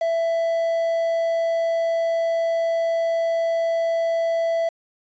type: tone with quantisation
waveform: triangle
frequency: 664 Hz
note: E5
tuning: 12 cents sharp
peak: -17 dBFS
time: 0.01-4.69 s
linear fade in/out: 5 ms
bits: 7
effects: resampled to 16000 Hz

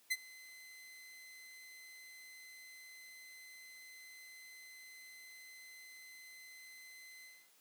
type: tone with ADSR envelope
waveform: sawtooth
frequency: 2045 Hz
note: C7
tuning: 40 cents flat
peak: -27 dBFS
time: 0.1-7.5 s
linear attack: 17 ms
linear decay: 42 ms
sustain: -23 dB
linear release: 260 ms
effects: white hiss -68 dBFS RMS until 7.6 s + high-pass 200 Hz 12 dB/octave

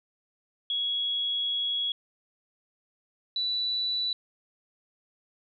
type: tone pair in turn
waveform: sine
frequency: 3337 / 3959 Hz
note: G#7 / B7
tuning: +8 / +3 cents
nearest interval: minor third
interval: 295 cents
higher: second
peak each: -26 dBFS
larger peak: neither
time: 0.7-1.92 / 3.36-4.13 s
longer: first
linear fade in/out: 2 ms
effects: none

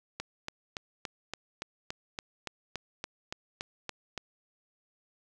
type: click train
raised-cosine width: 0.2 ms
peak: -18 dBFS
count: 15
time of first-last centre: 0.2-4.177 s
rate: 3.52 Hz
effects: none

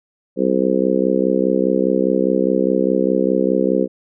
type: harmonic tone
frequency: 64.9 Hz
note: C2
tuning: 13 cents flat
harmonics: 3 / 4 / 5 / 6 / 7 / 8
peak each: -21 / -21 / -21 / -21 / -21 / -21 dBFS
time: 0.36-3.88 s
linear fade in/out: 50 ms
effects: none

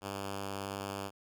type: tone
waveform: 5% pulse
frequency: 98.8 Hz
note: G2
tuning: 14 cents sharp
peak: -26 dBFS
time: 0.01-1.11 s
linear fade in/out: 50 ms
effects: none

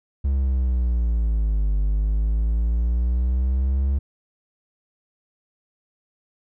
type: exponential two-way sweep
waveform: triangle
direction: down then up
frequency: 69.3 to 49.53 to 69.3 Hz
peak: -16 dBFS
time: 0.24-3.99 s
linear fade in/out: 10 ms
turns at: 1.77 s
effects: none

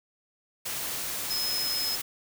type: tone in noise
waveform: sine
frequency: 5140 Hz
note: E8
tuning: 45 cents flat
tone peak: -28 dBFS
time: 1.3-1.96 s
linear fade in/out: 10 ms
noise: white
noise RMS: -33 dBFS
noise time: 0.65-2.02 s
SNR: +2 dB
effects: none

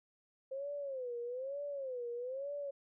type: tone with vibrato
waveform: sine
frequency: 523.3 Hz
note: C5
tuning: in tune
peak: -38 dBFS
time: 0.51-2.71 s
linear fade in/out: 10 ms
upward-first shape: sine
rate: 1.1 Hz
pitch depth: 170 cents each way
effects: none

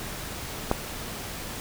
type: click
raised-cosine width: 1 ms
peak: -7 dBFS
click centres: 0.714 s
effects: pink hiss -36 dBFS RMS until 1.6 s

